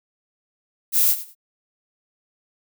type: noise with echo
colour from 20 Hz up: violet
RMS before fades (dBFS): -17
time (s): 0.92-1.16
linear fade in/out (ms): 50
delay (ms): 96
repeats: 2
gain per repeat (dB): -14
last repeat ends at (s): 1.352
effects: none